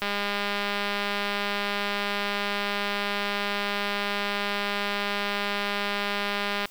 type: click train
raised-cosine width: 0.3 ms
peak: -12 dBFS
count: 1348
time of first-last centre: 0.02-6.655 s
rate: 203 Hz
effects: white hiss -51 dBFS RMS until 6.7 s